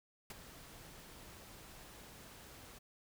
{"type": "noise with ADSR envelope", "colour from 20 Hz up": "pink", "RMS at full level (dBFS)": -45, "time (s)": [0.3, 2.79], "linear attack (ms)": 3, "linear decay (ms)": 28, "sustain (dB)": -10, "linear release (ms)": 13, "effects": []}